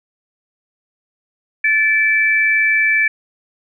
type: tone pair together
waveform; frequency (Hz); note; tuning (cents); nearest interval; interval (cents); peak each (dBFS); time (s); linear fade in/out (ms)
sine; 1746.3 / 2321; A6 / D7; -14 / -21; perfect fourth; 493; -15 / -14; 1.64-3.08; 5
effects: none